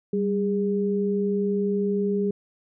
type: tone pair together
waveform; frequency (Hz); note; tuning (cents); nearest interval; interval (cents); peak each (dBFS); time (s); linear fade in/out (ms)
sine; 196 / 408.4; G3 / G#4; 0 / -29; octave + minor second; 1271; -24; 0.13-2.31; 5
effects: none